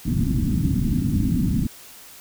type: low-pass noise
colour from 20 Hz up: white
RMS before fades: -21 dBFS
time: 0.05-1.67 s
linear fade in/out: 5 ms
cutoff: 270 Hz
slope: 48 dB/octave
effects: white hiss -44 dBFS RMS until 2.2 s